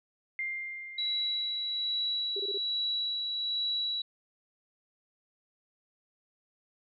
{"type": "tone with exponential decay", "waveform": "sine", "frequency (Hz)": 2100, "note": "C7", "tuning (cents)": 6, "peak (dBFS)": -30, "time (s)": [0.39, 2.33], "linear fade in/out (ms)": 1, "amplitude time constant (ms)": 420}
{"type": "tone with tremolo", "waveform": "sine", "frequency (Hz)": 3914, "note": "B7", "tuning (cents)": -16, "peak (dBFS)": -28, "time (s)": [0.98, 4.02], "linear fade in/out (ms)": 5, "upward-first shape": "sine", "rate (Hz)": 1.2, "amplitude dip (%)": 30}
{"type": "tone bursts", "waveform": "sine", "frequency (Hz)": 400, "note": "G4", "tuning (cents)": 35, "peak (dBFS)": -34, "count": 4, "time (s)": [2.36, 2.578], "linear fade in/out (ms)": 5, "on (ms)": 38, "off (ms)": 22}
{"effects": []}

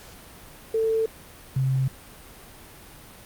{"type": "tone pair in turn", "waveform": "sine", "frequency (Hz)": [445.6, 132.48], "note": ["A4", "C3"], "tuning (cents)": [22, 22], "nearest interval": "octave + major sixth", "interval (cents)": 2100, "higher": "first", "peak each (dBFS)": -20, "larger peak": "neither", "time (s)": [[0.74, 1.06], [1.56, 1.88]], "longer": "neither", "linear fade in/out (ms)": 5, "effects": ["pink hiss -46 dBFS RMS until 3.25 s", "Opus 48 kbps"]}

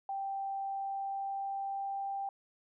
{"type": "tone with pitch glide", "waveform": "sine", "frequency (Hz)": [784, 789], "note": ["G5", "G5"], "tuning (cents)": [0, 11], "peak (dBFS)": -34, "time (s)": [0.09, 2.29], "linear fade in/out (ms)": 2, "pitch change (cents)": 11, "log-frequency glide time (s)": [0.61, 2.09], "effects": []}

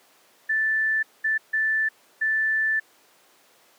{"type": "tone bursts at uneven times", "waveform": "sine", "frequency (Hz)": 1760, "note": "A6", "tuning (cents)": 0, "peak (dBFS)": -20, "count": 4, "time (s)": [[0.49, 1.03], [1.24, 1.38], [1.53, 1.89], [2.21, 2.8]], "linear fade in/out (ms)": 10, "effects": ["pink hiss -57 dBFS RMS until 3.78 s", "high-pass 400 Hz 12 dB/octave"]}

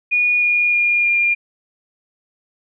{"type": "tone with pitch steps", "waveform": "sine", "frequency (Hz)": [2450, 2434, 2419, 2404], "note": ["D#7", "D#7", "D#7", "D7"], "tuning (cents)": [-27, -39, -49, 40], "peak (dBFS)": -13, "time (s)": [0.11, 1.35], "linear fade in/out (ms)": 20, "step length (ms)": 310, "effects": []}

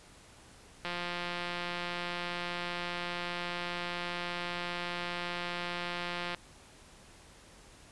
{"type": "click train", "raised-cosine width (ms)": 0.3, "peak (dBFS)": -20, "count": 963, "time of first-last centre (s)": [0.85, 6.347], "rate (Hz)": 175, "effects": ["pink hiss -56 dBFS RMS until 7.91 s", "resampled to 24000 Hz"]}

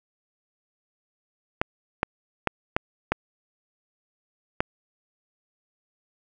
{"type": "clicks", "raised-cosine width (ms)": 0.5, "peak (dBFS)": -6, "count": 6, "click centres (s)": [1.615, 2.031, 2.473, 2.765, 3.12, 4.605], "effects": []}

